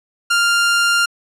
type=tone; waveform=sawtooth; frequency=1396.9 Hz; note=F6; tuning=in tune; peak=-9 dBFS; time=0.3-1.06 s; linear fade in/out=10 ms; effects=low-pass 10000 Hz 12 dB/octave